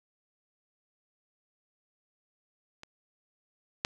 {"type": "clicks", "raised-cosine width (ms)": 0.2, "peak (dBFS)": [-27, -11], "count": 2, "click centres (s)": [2.834, 3.849], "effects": []}